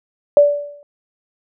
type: tone with exponential decay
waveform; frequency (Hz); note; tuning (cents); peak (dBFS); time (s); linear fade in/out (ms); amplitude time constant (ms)
sine; 580; D5; -22; -3; 0.37-0.83; 1; 100
effects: none